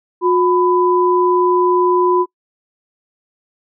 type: tone pair together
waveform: sine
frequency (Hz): 360 / 999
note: F#4 / B5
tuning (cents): -47 / +20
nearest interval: octave + tritone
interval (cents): 1767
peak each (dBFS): -12 / -15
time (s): 0.21-2.26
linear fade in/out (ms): 50
effects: noise-tail reverb RT60 0.1 s tail -25 dB re dry